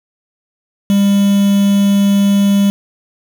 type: tone with quantisation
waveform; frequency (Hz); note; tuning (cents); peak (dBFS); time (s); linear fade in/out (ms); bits
triangle; 199.9; G3; +34; -6; 0.9-2.7; 0; 4
effects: none